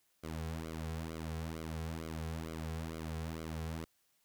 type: tone with flanger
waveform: sawtooth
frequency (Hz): 80.5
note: E2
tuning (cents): -41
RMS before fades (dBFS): -41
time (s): 0.23-3.85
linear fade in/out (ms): 10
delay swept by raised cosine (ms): 1.1 to 3.4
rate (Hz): 2.2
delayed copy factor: -1
effects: white hiss -75 dBFS RMS until 4.24 s